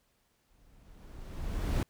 brown noise with exponential growth, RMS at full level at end -26 dBFS, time 0.49-1.83 s, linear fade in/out 2 ms, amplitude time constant 290 ms, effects pink hiss -73 dBFS RMS until 1.89 s

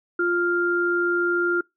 sine tone pair together, 349.2 / 1396.9 Hz, F4 / F6, 0 / 0 cents, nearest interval 2 octaves, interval 2400 cents, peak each -22 dBFS, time 0.19-1.61 s, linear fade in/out 5 ms, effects noise-tail reverb RT60 0.2 s tail -26 dB re dry

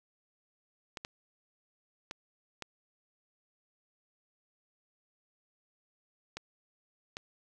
clicks, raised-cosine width 0.2 ms, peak -22 dBFS, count 6, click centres 0.972 / 1.049 / 2.111 / 2.623 / 6.37 / 7.169 s, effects none

